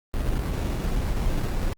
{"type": "noise with sample-and-hold", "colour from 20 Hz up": "brown", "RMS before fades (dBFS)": -25, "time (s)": [0.14, 1.73], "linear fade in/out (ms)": 0, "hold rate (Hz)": 3150, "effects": ["Opus 32 kbps"]}